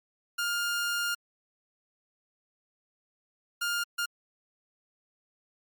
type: tone bursts at uneven times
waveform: sawtooth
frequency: 1409 Hz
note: F6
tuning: 15 cents sharp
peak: -24 dBFS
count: 3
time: 0.38-1.15 / 3.61-3.84 / 3.98-4.06 s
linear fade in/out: 10 ms
effects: MP3 96 kbps